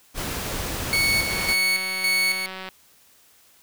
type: noise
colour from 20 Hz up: pink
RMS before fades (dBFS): -29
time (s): 0.14-1.56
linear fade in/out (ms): 50
type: tone with tremolo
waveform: 30% pulse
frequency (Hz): 2218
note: C#7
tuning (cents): 0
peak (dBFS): -16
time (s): 0.93-2.46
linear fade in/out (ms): 0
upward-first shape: square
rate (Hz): 1.8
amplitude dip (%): 55
type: click train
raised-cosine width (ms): 0.3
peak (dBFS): -19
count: 262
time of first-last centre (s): 1.3-2.688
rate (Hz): 188
effects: white hiss -56 dBFS RMS until 3.62 s